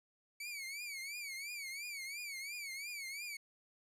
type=tone with vibrato; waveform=sawtooth; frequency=2266 Hz; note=C#7; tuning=37 cents sharp; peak=-39 dBFS; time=0.4-3.37 s; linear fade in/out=5 ms; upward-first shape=triangle; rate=2.9 Hz; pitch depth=150 cents each way; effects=resampled to 32000 Hz